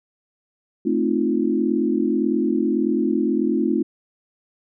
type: chord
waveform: sine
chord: F dominant seventh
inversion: first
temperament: equal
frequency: 220 / 261.6 / 311.1 / 349.2 Hz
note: A3 / C4 / Eb4 / F4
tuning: 0 / 0 / 0 / 0 cents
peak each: -23 dBFS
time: 0.85-3.83 s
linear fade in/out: 10 ms
effects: none